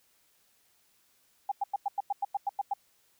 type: tone bursts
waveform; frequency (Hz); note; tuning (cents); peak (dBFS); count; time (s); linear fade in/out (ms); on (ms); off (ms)
sine; 804; G5; +44; -26; 11; 1.49-2.737; 5; 27; 95
effects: white hiss -68 dBFS RMS until 3.19 s

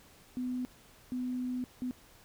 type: tone bursts at uneven times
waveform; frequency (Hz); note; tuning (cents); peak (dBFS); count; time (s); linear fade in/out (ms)
sine; 250.9; B3; +28; -32; 3; 0.37-0.65 / 1.12-1.64 / 1.82-1.91; 0
effects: pink hiss -59 dBFS RMS until 2.24 s

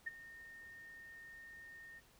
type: tone with ADSR envelope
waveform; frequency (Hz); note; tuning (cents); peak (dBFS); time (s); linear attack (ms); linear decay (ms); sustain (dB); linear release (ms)
sine; 1834; A#6; -29; -36; 0.06-2.01; 13; 20; -16; 33
effects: pink hiss -67 dBFS RMS until 2.19 s

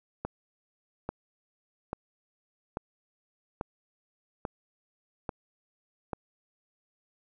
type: click train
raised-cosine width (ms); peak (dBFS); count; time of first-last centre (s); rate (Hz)
1; -18; 8; 0.25-6.132; 1.19
effects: none

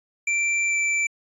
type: tone with pitch glide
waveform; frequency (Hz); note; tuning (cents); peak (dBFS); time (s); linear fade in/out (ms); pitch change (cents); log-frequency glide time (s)
square; 2349 to 2333; D7 to D7; 0 to -12; -21; 0.27-1.07; 5; -12; 0.67-0.76
effects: resampled to 24000 Hz

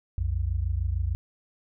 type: tone pair together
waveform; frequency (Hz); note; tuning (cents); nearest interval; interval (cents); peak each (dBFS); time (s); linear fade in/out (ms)
sine; 61.74 / 88.34; B1 / F2; 0 / +20; tritone; 620; -27; 0.18-1.15; 0
effects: none

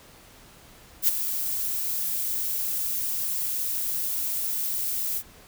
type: noise with ADSR envelope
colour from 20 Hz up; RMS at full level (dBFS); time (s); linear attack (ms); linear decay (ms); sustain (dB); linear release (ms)
violet; -18; 1.02-5.23; 61; 17; -10; 56
effects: pink hiss -51 dBFS RMS until 5.47 s

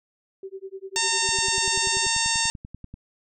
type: tone with tremolo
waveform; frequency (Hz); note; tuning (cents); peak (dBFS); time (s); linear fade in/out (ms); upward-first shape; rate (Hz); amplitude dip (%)
sine; 385.7; G4; -28; -31; 0.43-2.06; 2; sine; 10; 100
type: harmonic tone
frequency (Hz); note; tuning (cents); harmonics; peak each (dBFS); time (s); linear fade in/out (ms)
911; A#5; -40; 1 / 2 / 3 / 4 / 5 / 6 / 7 / 8 / 9; -30 / -30 / -30 / -30 / -30 / -30 / -30 / -30 / -30; 0.96-2.5; 0
type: click train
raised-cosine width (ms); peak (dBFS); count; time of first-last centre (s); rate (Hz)
5; -26; 18; 1.29-2.94; 10.3
effects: none

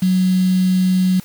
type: tone with quantisation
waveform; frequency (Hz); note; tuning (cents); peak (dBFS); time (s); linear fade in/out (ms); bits
sine; 185; F#3; 0; -12; 0.02-1.2; 5; 5
effects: white hiss -43 dBFS RMS until 1.24 s

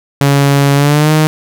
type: tone with pitch glide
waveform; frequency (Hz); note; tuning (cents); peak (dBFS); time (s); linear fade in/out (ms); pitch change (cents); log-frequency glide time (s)
sawtooth; 140.5 to 155; C#3 to D#3; +24 to -6; -3; 0.21-1.27; 0; +170; 0.75-1.12
effects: none

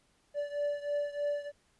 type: beating tone pair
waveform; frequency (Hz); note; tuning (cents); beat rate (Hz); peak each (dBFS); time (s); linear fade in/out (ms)
triangle; 580 / 583.2; D5 / D5; -22 / -12; 3.2; -31 / -34; 0.34-1.52; 50
effects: pink hiss -70 dBFS RMS until 1.79 s + resampled to 24000 Hz

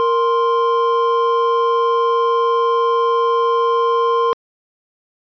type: tone pair together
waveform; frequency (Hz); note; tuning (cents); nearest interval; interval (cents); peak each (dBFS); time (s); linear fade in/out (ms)
triangle; 466.2 / 1046.6; A#4 / C6; 0 / 0; octave + major second; 1400; -14; 0-4.33; 0
effects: resampled to 11025 Hz

